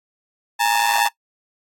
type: ring-modulated tone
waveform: sawtooth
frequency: 880 Hz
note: A5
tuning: in tune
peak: -9 dBFS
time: 0.59-1.09 s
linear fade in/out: 20 ms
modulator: 55.3 Hz
effects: noise-tail reverb RT60 0.1 s tail -19 dB re dry + AAC 48 kbps